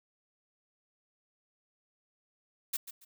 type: noise with echo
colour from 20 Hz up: blue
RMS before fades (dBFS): -32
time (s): 2.73-2.77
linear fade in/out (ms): 10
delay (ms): 140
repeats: 2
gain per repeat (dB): -12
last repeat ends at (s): 3.05
effects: none